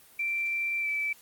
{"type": "tone with pitch glide", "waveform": "sine", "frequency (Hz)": [2349, 2314], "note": ["D7", "D7"], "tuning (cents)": [0, -26], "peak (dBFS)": -27, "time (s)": [0.19, 1.13], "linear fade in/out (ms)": 5, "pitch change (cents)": -26, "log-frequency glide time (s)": [0.8, 0.88], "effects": ["white hiss -56 dBFS RMS until 1.21 s", "Opus 32 kbps"]}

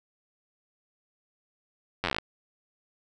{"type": "slowing click train", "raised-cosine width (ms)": 0.3, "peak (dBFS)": -11, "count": 11, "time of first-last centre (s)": [2.04, 2.185], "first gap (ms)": 10, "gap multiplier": 1.08, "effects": []}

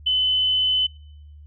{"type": "tone", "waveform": "sine", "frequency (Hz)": 3025, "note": "F#7", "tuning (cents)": 38, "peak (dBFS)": -17, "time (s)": [0.06, 0.87], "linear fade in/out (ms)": 10, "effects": ["noise-tail reverb RT60 0.9 s tail -23 dB re dry", "added 74 Hz sine -41 dBFS peak until 1.46 s"]}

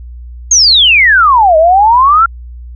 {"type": "exponential two-way sweep", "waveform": "sine", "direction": "down then up", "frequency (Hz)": [6645, 616, 1393], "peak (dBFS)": -3, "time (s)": [0.51, 2.26], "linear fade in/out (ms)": 5, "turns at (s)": 1.57, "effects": ["added 60 Hz sine -25 dBFS peak until 2.75 s"]}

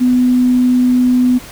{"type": "tone", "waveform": "sine", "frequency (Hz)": 250, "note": "B3", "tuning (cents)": 21, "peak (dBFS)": -8, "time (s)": [0, 1.39], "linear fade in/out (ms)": 20, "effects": ["pink hiss -34 dBFS RMS until 1.51 s"]}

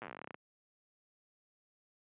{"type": "slowing click train", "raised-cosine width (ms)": 0.5, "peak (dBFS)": -29, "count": 18, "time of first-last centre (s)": [0.02, 0.344], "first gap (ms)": 8, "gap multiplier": 1.1, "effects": ["high-pass 150 Hz 12 dB/octave", "resampled to 8000 Hz"]}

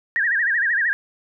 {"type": "tone with vibrato", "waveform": "sine", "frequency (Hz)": 1745, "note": "A6", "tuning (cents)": -15, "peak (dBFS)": -17, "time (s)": [0.16, 0.93], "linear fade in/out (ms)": 0, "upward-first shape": "sine", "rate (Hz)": 13, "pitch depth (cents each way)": 170, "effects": []}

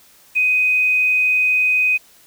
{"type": "tone with quantisation", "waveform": "sine", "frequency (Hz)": 2504, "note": "D#7", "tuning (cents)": 10, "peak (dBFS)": -13, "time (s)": [0.35, 1.98], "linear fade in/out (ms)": 20, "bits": 7, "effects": ["white hiss -50 dBFS RMS until 2.26 s"]}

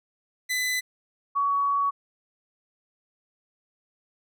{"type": "tone pair in turn", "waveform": ["sawtooth", "sine"], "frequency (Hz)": [2006, 1125.8], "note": ["B6", "C#6"], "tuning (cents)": [26, 26], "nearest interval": "minor seventh", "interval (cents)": 1000, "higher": "first", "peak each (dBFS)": -21, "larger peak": "neither", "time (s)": [[0.49, 0.81], [1.35, 1.91]], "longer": "second", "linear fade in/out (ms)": 20, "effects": []}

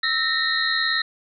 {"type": "tone cluster", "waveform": "sine", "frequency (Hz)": [1312, 1832, 1911, 3791, 4120], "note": ["E6", "A#6", "A#6", "A#7", "C8"], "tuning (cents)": [-9, -31, 43, 28, -28], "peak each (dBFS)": [-30, -23, -30, -27, -25], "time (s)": [0.03, 1.02], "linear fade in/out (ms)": 5, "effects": []}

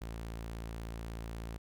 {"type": "tone", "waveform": "sawtooth", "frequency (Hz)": 56.4, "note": "A1", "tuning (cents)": 44, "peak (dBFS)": -36, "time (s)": [0.01, 1.58], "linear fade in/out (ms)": 10, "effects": []}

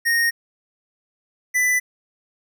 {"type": "tone pair in turn", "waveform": "square", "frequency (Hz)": [1858, 1992.7], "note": ["A#6", "B6"], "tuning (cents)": [-6, 15], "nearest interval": "minor second", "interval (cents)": 121, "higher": "second", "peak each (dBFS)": -17, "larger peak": "neither", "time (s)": [[0.05, 0.31], [1.54, 1.8]], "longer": "neither", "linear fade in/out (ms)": 20, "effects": []}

